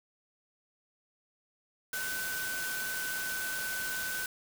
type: tone in noise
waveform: sine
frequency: 1514 Hz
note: F#6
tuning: 39 cents sharp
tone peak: -35 dBFS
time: 1.93-4.26 s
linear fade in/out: 2 ms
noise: white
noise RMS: -38 dBFS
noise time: 1.93-4.26 s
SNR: 0 dB
effects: none